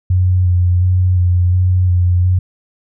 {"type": "tone with vibrato", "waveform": "sine", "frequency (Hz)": 90.3, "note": "F#2", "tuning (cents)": -42, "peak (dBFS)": -9, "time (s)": [0.1, 2.39], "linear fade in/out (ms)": 5, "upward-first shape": "square", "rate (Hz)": 1.4, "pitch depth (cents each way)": 21, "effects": []}